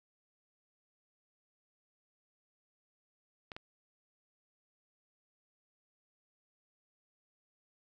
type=clicks; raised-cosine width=0.3 ms; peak=-27 dBFS; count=2; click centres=3.518 / 3.565 s; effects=none

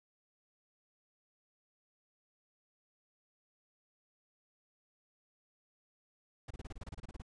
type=noise bursts; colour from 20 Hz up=brown; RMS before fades=-44 dBFS; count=14; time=6.48-7.221 s; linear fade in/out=5 ms; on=26 ms; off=29 ms; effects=resampled to 22050 Hz

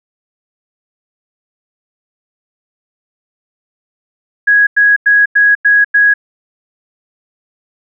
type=tone bursts; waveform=sine; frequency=1661.2 Hz; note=G#6; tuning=in tune; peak=-5 dBFS; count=6; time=4.47-6.14 s; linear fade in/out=10 ms; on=200 ms; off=94 ms; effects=none

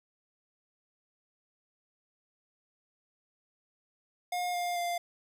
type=tone with pitch steps; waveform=square; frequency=714 / 705.4 / 696.9 Hz; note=F5 / F5 / F5; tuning=+38 / +17 / -4 cents; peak=-31 dBFS; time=4.32-4.98 s; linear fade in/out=5 ms; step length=220 ms; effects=12-bit

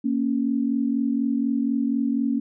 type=tone pair together; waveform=sine; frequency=233.1 / 277.2 Hz; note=A#3 / C#4; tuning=0 / 0 cents; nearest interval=minor third; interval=300 cents; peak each=-23 dBFS; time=0.04-2.4 s; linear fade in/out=10 ms; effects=none

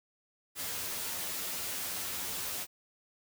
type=noise with comb filter; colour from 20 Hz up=white; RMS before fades=-37 dBFS; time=0.55-2.67 s; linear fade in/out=50 ms; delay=11 ms; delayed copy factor=+0.85; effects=none

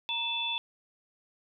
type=tone cluster; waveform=sine; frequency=934 / 2634 / 3474 Hz; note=A#5 / E7 / A7; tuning=+3 / -2 / -23 cents; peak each=-38 / -35 / -31 dBFS; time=0.09-0.58 s; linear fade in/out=0 ms; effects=none

